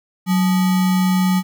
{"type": "tone with sample-and-hold", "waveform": "sine", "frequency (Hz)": 185, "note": "F#3", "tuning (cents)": 0, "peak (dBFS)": -13, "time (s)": [0.26, 1.43], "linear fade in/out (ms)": 50, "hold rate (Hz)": 1050, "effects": []}